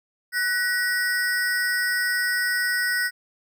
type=ring-modulated tone; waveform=square; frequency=1700 Hz; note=G#6; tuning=40 cents sharp; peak=-19 dBFS; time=0.32-3.11 s; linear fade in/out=50 ms; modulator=211 Hz; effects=none